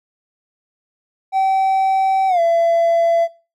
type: tone with pitch glide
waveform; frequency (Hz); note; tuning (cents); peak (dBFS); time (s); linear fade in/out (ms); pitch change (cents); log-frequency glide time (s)
triangle; 769 to 673.3; G5 to E5; -33 to +36; -10; 1.32-3.28; 50; -231; 2.28-2.4
effects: noise-tail reverb RT60 0.3 s tail -19 dB re dry + tanh soft clip ceiling -6 dBFS